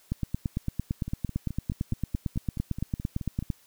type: two click trains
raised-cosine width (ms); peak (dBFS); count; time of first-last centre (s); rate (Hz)
5; -22 / -15; 12 / 31; 1.08-3.425 / 0.12-3.502; 4.69 / 8.87
effects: white hiss -60 dBFS RMS until 3.66 s

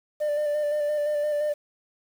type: tone with vibrato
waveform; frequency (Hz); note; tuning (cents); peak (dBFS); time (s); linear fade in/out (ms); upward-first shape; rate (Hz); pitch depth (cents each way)
sine; 594; D5; +20; -20; 0.2-1.54; 20; square; 5.8; 21
effects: tanh soft clip ceiling -22 dBFS + 8-bit

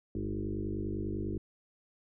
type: tone with frequency modulation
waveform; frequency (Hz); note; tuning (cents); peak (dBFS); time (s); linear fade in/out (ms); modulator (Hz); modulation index
sine; 207.7; G#3; 0; -32; 0.15-1.38; 2; 50.1; 3.6
effects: none

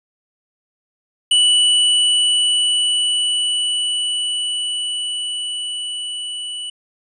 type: tone with level ramp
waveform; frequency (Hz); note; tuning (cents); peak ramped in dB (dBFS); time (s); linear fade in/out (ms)
square; 2960; F#7; 0; -11 to -26; 1.31-6.7; 5
effects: resampled to 24000 Hz

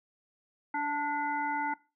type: harmonic tone with a mistuned harmonic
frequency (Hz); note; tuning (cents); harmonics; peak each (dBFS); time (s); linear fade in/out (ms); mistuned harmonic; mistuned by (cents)
290; D4; -22; 1 / 3 / 5 / 7; -38 / -31 / -37 / -39; 0.74-1.74; 5; 3; +27
effects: noise-tail reverb RT60 0.3 s tail -20 dB re dry

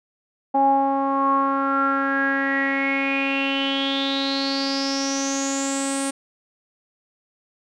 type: tone with low-pass filter sweep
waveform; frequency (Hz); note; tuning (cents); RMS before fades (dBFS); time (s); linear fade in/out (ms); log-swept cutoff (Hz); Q
sawtooth; 273.6; C#4; -23; -22; 0.54-6.11; 10; 780 to 9000; 9.9
effects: none

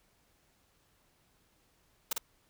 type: noise with echo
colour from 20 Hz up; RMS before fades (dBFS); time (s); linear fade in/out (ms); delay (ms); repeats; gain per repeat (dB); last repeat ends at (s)
white; -31; 2.11-2.13; 5; 51; 1; -2; 2.181
effects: pink hiss -70 dBFS RMS until 2.49 s

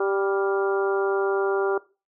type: harmonic tone with a mistuned harmonic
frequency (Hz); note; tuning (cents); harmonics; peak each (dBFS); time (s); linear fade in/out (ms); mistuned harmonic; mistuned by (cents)
196; G3; 0; 2 / 3 / 4 / 5 / 6 / 7; -22 / -32 / -31 / -36 / -34 / -33; 0-1.78; 5; 7; +35
effects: noise-tail reverb RT60 0.3 s tail -19 dB re dry

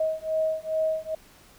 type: beating tone pair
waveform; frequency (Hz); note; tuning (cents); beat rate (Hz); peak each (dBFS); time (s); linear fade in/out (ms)
sine; 632 / 634.4; D#5 / D#5; +27 / +33; 2.4; -27 / -27; 0-1.15; 5
effects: pink hiss -54 dBFS RMS until 1.58 s

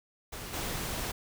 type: noise with level steps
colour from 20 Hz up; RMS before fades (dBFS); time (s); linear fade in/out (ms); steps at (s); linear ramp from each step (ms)
pink; -41 / -35; 0.32-1.12; 10; 0.53; 10
effects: none

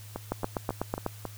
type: two click trains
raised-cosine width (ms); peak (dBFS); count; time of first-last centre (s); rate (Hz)
1; -14 / -19; 7 / 5; 0.32-1.063 / 0.16-1.253; 8.07 / 3.66
effects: added 105 Hz sine -44 dBFS peak until 1.37 s + white hiss -51 dBFS RMS until 1.37 s

